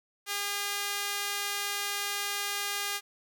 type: tone with high-pass filter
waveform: sawtooth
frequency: 405.4 Hz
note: G#4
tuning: 42 cents flat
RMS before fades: -33 dBFS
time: 0.26-3.01 s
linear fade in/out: 50 ms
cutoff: 1600 Hz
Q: 0.56
effects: none